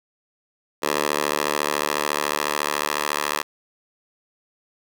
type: tone with high-pass filter sweep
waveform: 10% pulse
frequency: 74 Hz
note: D2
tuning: 14 cents sharp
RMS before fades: -24 dBFS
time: 0.82-3.43 s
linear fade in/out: 20 ms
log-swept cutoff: 550 to 910 Hz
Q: 0.94
effects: none

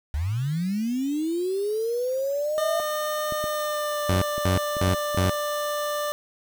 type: linear sweep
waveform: sine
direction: up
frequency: 66.9 to 670 Hz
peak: -23 dBFS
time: 0.14-2.8 s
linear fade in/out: 0 ms
type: tone with pitch glide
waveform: 25% pulse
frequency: 606 to 592.2 Hz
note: D#5 to D5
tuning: -46 to +14 cents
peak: -22 dBFS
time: 2.58-6.12 s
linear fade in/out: 0 ms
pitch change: -40 cents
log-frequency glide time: 3.43-4.03 s
type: clicks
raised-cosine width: 3 ms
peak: -22 dBFS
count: 12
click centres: 3.323 / 3.441 / 4.133 / 4.165 / 4.38 / 4.559 / 4.768 / 4.828 / 4.879 / 4.945 / 5.147 / 5.256 s
type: tone bursts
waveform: sawtooth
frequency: 92.5 Hz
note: F#2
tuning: in tune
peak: -16 dBFS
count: 4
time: 4.09-5.3 s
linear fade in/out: 5 ms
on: 130 ms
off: 230 ms
effects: 7-bit

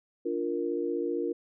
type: chord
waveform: sine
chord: Bb major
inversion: first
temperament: equal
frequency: 293.7 / 349.2 / 466.2 Hz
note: D4 / F4 / Bb4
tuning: 0 / 0 / 0 cents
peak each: -34 / -31 / -32 dBFS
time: 0.25-1.33 s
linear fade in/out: 10 ms
effects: none

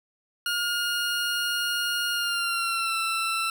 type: tone with pitch glide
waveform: 20% pulse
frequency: 1424 to 1336.3 Hz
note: F6 to E6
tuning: +33 to +23 cents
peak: -20 dBFS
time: 0.46-3.5 s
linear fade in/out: 2 ms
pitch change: -110 cents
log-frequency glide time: 2.11-2.97 s
effects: none

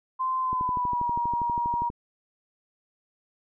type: tone with pitch glide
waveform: sine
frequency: 1037 to 950.9 Hz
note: C6 to A#5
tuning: -16 to +34 cents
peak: -24 dBFS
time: 0.19-1.9 s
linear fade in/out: 20 ms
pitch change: -150 cents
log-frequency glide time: 0.4-1.14 s
type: click train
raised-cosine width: 3 ms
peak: -24 dBFS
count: 18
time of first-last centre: 0.53-1.901 s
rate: 12.4 Hz
effects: none

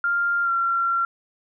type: tone with pitch glide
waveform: sine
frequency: 1396.9 to 1368.9 Hz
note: F6 to F6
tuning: 0 to -35 cents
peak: -19 dBFS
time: 0.04-1.05 s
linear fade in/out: 2 ms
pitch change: -35 cents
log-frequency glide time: 0.43-0.5 s
effects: none

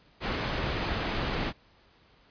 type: low-pass noise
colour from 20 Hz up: pink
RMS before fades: -31 dBFS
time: 0.2-1.53 s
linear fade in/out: 50 ms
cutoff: 3900 Hz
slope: 12 dB/octave
effects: pink hiss -61 dBFS RMS until 2.3 s + resampled to 11025 Hz

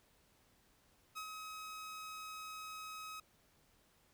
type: tone with ADSR envelope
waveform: sawtooth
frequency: 1272 Hz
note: D#6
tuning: 38 cents sharp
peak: -38 dBFS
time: 1.15-3.2 s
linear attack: 26 ms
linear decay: 83 ms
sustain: -4 dB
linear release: 4 ms
effects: pink hiss -71 dBFS RMS until 4.13 s

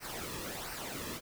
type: noise with flanger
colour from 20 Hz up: pink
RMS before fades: -41 dBFS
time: 0-1.21 s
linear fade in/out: 50 ms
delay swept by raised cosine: 0.28 to 1.38 ms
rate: 1.4 Hz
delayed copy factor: -0.6
effects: none

